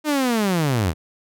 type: linear sweep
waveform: sawtooth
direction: down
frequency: 310 to 72.7 Hz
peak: -14 dBFS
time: 0.04-0.94 s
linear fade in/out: 50 ms
effects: none